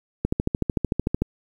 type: click train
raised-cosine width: 3 ms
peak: -8 dBFS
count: 14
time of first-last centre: 0.25-1.22 s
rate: 13.4 Hz
effects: 8-bit